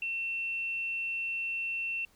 sine tone, 2700 Hz, E7, 41 cents sharp, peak -31 dBFS, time 0.02-2.05 s, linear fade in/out 2 ms, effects pink hiss -65 dBFS RMS until 2.15 s

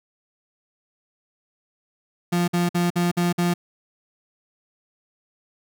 35% pulse tone bursts, 174.61 Hz, F3, in tune, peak -17 dBFS, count 6, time 2.32-3.54 s, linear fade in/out 10 ms, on 160 ms, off 52 ms, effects none

